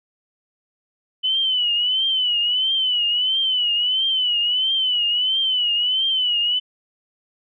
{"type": "tone with vibrato", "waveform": "sine", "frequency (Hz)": 2997, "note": "F#7", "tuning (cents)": 22, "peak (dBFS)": -17, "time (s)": [1.23, 6.6], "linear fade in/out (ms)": 20, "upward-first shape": "triangle", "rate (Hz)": 1.5, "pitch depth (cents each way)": 110, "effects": []}